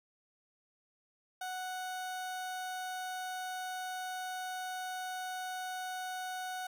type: tone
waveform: 30% pulse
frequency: 740 Hz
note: F#5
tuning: in tune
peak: -35 dBFS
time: 1.41-6.67 s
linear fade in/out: 5 ms
effects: none